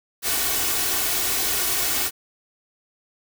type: noise with comb filter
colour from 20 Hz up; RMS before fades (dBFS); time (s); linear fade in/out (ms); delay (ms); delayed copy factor
white; -23; 0.22-2.11; 50; 2.7; +0.6
effects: none